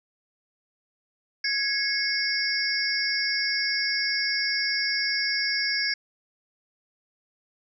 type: tone cluster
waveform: sine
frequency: 1667 / 2175 / 4855 / 5410 Hz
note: G#6 / C#7 / D#8 / E8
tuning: +6 / -33 / -43 / +44 cents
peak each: -29 dBFS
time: 1.44-5.94 s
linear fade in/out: 5 ms
effects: none